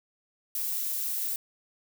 violet noise, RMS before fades -31 dBFS, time 0.55-1.36 s, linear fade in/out 2 ms, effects none

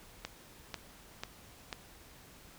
click train, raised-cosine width 0.2 ms, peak -20 dBFS, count 4, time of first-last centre 0.25-1.728 s, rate 2.03 Hz, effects pink hiss -56 dBFS RMS until 2.58 s

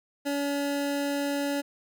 25% pulse tone, 283.9 Hz, C#4, 41 cents sharp, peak -23 dBFS, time 0.25-1.62 s, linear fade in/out 20 ms, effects none

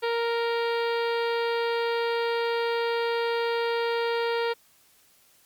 harmonic tone, 466.2 Hz, A#4, in tune, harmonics 1 / 2 / 3 / 4 / 5 / 6 / 7 / 8 / 9 / 10, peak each -25 / -31 / -35 / -37 / -39 / -41 / -42 / -43 / -44 / -45 dBFS, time 0.02-4.54 s, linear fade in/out 20 ms, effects white hiss -60 dBFS RMS until 5.45 s + MP3 96 kbps

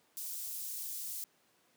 white high-pass noise, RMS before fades -41 dBFS, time 0.17-1.24 s, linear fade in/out 0 ms, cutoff 6700 Hz, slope 12 dB/octave, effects pink hiss -70 dBFS RMS until 1.76 s + high-pass 200 Hz 12 dB/octave

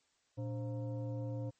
sine tone with frequency modulation, 116.8 Hz, A#2, 4 cents sharp, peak -36 dBFS, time 0.37-1.51 s, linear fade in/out 20 ms, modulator 408 Hz, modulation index 0.76, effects white hiss -75 dBFS RMS until 1.59 s + MP3 32 kbps

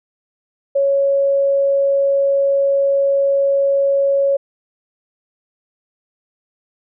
sine tone, 554.4 Hz, C#5, in tune, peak -12 dBFS, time 0.75-4.37 s, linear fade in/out 10 ms, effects none

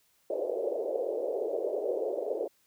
white band-pass noise, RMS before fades -32 dBFS, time 0.3-2.48 s, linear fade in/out 5 ms, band 380 to 590 Hz, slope 48 dB/octave, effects white hiss -69 dBFS RMS until 2.66 s

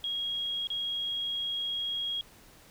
sine tone with dropouts, 3287 Hz, G#7, 19 cents flat, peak -30 dBFS, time 0.04-2.21 s, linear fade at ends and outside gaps 1 ms, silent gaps 0.671-0.702 s, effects pink hiss -56 dBFS RMS until 2.7 s

